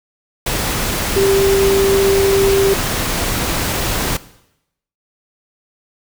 sine tone in noise, 392 Hz, G4, in tune, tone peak -11 dBFS, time 1.16-2.74 s, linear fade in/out 5 ms, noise pink, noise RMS -19 dBFS, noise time 0.46-4.17 s, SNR +5 dB, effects noise-tail reverb RT60 0.8 s tail -17 dB re dry

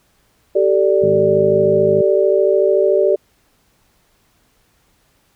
sine chord, G suspended second, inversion none, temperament equal with one note detuned, 386.4 / 440 / 587.3 Hz, G4 / A4 / D5, -25 / 0 / 0 cents, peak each -14 / -17 / -15 dBFS, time 0.55-3.16 s, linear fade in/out 10 ms
harmonic tone, 51.7 Hz, G#1, 7 cents flat, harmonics 2 / 3 / 4 / 5 / 6 / 7 / 8 / 9 / 10, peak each -28 / -24 / -24 / -37 / -40 / -37 / -42 / -35 / -44 dBFS, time 1.02-2.02 s, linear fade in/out 10 ms
effects pink hiss -59 dBFS RMS until 5.35 s

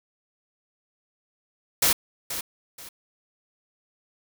white noise with echo, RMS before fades -20 dBFS, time 1.82-1.93 s, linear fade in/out 5 ms, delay 480 ms, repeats 2, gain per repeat -11 dB, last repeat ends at 2.89 s, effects none

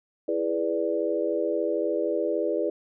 sine chord, E dominant seventh, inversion none, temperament equal with one note detuned, 331.5 / 415.3 / 493.9 / 587.3 Hz, E4 / G#4 / B4 / D5, +10 / 0 / 0 / 0 cents, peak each -29 dBFS, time 0.28-2.7 s, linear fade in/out 5 ms, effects none

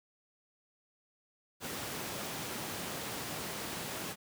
pink high-pass noise, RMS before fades -40 dBFS, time 1.6-4.16 s, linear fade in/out 50 ms, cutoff 140 Hz, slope 12 dB/octave, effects none

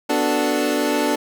25% pulse chord, B minor seventh, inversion none, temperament equal, 246.9 / 293.7 / 370 / 440 Hz, B3 / D4 / F#4 / A4, 0 / 0 / 0 / 0 cents, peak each -21 / -17 / -23 / -21 dBFS, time 0.09-1.16 s, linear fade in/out 10 ms, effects none

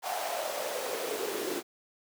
pink noise with high-pass filter sweep, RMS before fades -34 dBFS, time 0.02-1.63 s, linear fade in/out 50 ms, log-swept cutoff 760 to 340 Hz, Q 5.5, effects none

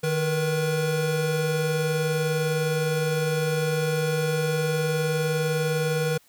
square tone pair together, 154.2 / 482.3 Hz, D#3 / B4, -15 / -41 cents, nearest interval octave + minor sixth, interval 1974 cents, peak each -26 dBFS, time 0.03-6.18 s, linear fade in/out 10 ms, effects white hiss -59 dBFS RMS until 6.28 s

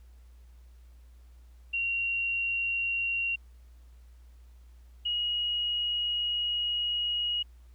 sine tone pair in turn, 2754 / 2893 Hz, F7 / F#7, -25 / -40 cents, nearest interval minor second, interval 85 cents, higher second, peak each -27 dBFS, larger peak neither, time 1.73-3.36 / 5.05-7.43 s, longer second, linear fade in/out 10 ms, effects added 60 Hz sine -50 dBFS peak until 7.74 s + pink hiss -69 dBFS RMS until 7.74 s

